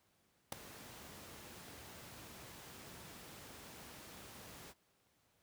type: noise with ADSR envelope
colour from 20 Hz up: pink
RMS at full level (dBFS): -34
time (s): 0.52-4.74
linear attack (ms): 5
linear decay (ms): 4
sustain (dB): -19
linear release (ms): 42
effects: pink hiss -75 dBFS RMS until 5.42 s + high-pass 80 Hz 12 dB/octave